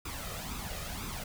pink noise with flanger, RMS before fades -39 dBFS, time 0.05-1.24 s, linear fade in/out 5 ms, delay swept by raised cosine 0.8 to 1.64 ms, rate 2 Hz, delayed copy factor +0.6, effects none

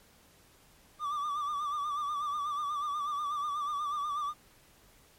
triangle tone with vibrato, 1174.7 Hz, D6, in tune, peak -29 dBFS, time 0.99-4.34 s, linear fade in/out 50 ms, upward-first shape sine, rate 8.2 Hz, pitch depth 63 cents each way, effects pink hiss -61 dBFS RMS until 5.18 s + MP3 64 kbps

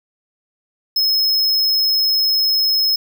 square tone, 5170 Hz, E8, 34 cents flat, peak -14 dBFS, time 0.96-2.96 s, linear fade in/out 5 ms, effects 8-bit

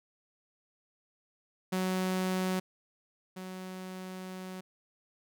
sawtooth tone pair in turn, 185.9 / 185.9 Hz, F#3 / F#3, +8 / +8 cents, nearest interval unison, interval 0 cents, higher neither, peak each -25 / -36 dBFS, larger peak first, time 1.72-2.6 / 3.36-4.61 s, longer second, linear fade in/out 10 ms, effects none

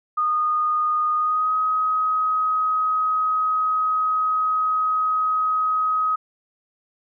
sine tone with pitch glide, 1230 to 1263.8 Hz, D#6 to D#6, -20 to +27 cents, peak -18 dBFS, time 0.17-6.16 s, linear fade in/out 10 ms, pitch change +47 cents, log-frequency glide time 1.16-1.54 s, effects none

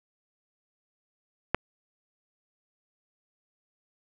click, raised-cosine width 0.5 ms, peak -7 dBFS, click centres 1.546 s, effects none

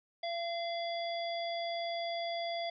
harmonic tone with a mistuned harmonic, 680 Hz, F5, 46 cents flat, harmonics 1 / 3 / 5 / 7, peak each -35 / -44 / -43 / -46 dBFS, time 0.23-2.7 s, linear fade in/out 5 ms, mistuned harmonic 3, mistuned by +18 cents, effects none

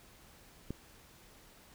click, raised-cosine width 3 ms, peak -24 dBFS, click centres 0.706 s, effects pink hiss -59 dBFS RMS until 1.74 s

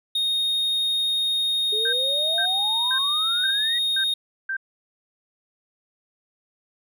triangle tone, 3711 Hz, A#7, 9 cents flat, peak -19 dBFS, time 0.15-4.14 s, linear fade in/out 5 ms
sine exponential sweep, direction up, 415.3 to 1955 Hz, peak -29 dBFS, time 1.72-3.79 s, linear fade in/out 10 ms
sine tone bursts, 1568 Hz, G6, in tune, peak -24 dBFS, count 6, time 1.85-4.568 s, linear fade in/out 5 ms, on 78 ms, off 450 ms
effects none

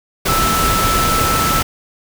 sine tone in noise, 1318.5 Hz, E6, in tune, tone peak -16 dBFS, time 0.28-1.62 s, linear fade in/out 10 ms, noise pink, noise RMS -17 dBFS, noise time 0.25-1.63 s, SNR -2 dB, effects none

